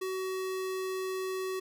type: tone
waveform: square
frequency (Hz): 376.3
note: F#4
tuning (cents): +29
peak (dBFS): -33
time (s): 0.01-1.6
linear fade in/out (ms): 10
effects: none